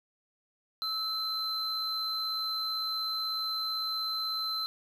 triangle tone pair together, 1302 / 4079 Hz, E6 / C8, -22 / -45 cents, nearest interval octave + minor sixth, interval 1977 cents, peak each -36 / -30 dBFS, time 0.82-4.66 s, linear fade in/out 0 ms, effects none

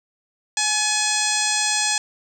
harmonic tone with a mistuned harmonic, 842 Hz, G#5, 24 cents sharp, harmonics 1 / 2 / 3 / 4 / 5 / 6 / 7 / 8 / 9 / 10, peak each -28 / -28 / -28 / -28 / -28 / -28 / -28 / -28 / -28 / -28 dBFS, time 0.57-1.98 s, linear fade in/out 2 ms, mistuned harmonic 2, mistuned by +31 cents, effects 8-bit

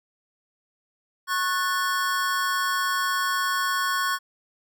square chord, F# minor, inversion second, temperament equal with one note detuned, 1096.6 / 1480 / 1760 Hz, C#6 / F#6 / A6, -19 / 0 / 0 cents, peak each -26 / -28 / -32 dBFS, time 1.27-4.19 s, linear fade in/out 50 ms, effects none

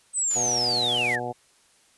sine linear sweep, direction down, 8300 to 1551 Hz, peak -22 dBFS, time 0.13-1.2 s, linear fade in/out 50 ms
white noise, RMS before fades -38 dBFS, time 0.3-1.16 s, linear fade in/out 10 ms
harmonic tone, 121.9 Hz, B2, 22 cents flat, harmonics 1 / 2 / 3 / 4 / 5 / 6 / 7, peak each -38 / -38 / -37 / -35 / -37 / -32 / -37 dBFS, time 0.35-1.33 s, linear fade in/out 20 ms
effects white hiss -60 dBFS RMS until 1.97 s + resampled to 24000 Hz

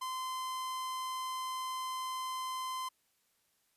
45% pulse tone, 1033 Hz, C6, 22 cents flat, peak -36 dBFS, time 0.01-2.89 s, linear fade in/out 10 ms, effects white hiss -75 dBFS RMS until 3.76 s + resampled to 32000 Hz

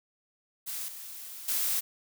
blue noise with level steps, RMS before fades -36 / -43 / -29 dBFS, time 0.66-1.81 s, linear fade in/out 20 ms, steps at 0.88 / 1.48 s, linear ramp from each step 5 ms, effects none

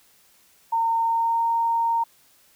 sine tone with pitch glide, 914 to 923 Hz, A#5 to A#5, -34 to -17 cents, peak -19 dBFS, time 0.72-2.04 s, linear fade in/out 10 ms, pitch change +17 cents, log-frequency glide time 0.99-1.46 s, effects white hiss -58 dBFS RMS until 2.55 s

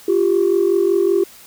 sine tone pair together, 349.2 / 394.5 Hz, F4 / G4, 0 / +11 cents, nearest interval major second, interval 211 cents, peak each -15 / -14 dBFS, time 0.08-1.24 s, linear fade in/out 5 ms, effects tanh soft clip ceiling -7 dBFS + white hiss -43 dBFS RMS until 1.46 s

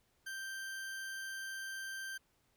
40% pulse tone, 1569 Hz, G6, 1 cent sharp, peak -40 dBFS, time 0.26-2.18 s, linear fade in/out 10 ms, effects pink hiss -75 dBFS RMS until 2.56 s

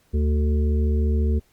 harmonic tone, 74.5 Hz, D2, 25 cents sharp, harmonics 1 / 3 / 5 / 6, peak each -18 / -28 / -32 / -34 dBFS, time 0.13-1.4 s, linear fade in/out 20 ms, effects pink hiss -62 dBFS RMS until 1.52 s + Opus 48 kbps

